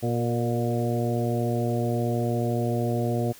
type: harmonic tone with a mistuned harmonic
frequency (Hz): 119.1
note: A#2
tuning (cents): +38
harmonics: 1 / 2 / 3 / 4 / 5 / 6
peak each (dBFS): -26 / -29 / -31 / -32 / -33 / -34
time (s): 0.02-3.33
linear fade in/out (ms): 20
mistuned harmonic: 4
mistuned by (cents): -29
effects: white hiss -49 dBFS RMS until 3.39 s